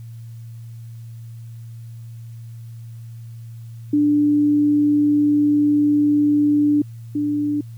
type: tone pair in turn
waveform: sine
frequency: 294 / 294 Hz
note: D4 / D4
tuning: +2 / +2 cents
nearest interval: unison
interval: 0 cents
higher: neither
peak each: -13 / -18 dBFS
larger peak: first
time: 3.93-6.82 / 7.15-7.61 s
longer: first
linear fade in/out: 5 ms
effects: added 115 Hz sine -33 dBFS peak until 7.77 s + white hiss -58 dBFS RMS until 7.77 s